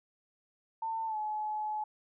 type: tone with pitch glide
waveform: sine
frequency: 897 to 853 Hz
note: A5 to G#5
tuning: +33 to +46 cents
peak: -32 dBFS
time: 0.82-1.84 s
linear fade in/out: 5 ms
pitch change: -87 cents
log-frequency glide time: 1.06-1.17 s
effects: none